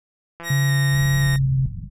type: click train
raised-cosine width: 0.5 ms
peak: -21 dBFS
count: 163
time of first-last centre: 0.4-1.359 s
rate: 169 Hz
type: tone with vibrato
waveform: sawtooth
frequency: 1872 Hz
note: A#6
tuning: 7 cents sharp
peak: -22 dBFS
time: 0.43-1.39 s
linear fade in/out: 50 ms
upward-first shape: square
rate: 1.9 Hz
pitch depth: 13 cents each way
type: tone with pitch glide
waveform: sine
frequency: 138.7 to 132.59 Hz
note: C#3 to C3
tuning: +1 to +23 cents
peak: -16 dBFS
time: 0.5-1.66 s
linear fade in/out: 5 ms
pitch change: -78 cents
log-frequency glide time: 1.25-1.5 s
type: low-pass noise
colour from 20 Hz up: pink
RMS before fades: -30 dBFS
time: 0.9-1.9 s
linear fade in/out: 50 ms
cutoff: 190 Hz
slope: 48 dB/octave
effects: resampled to 32000 Hz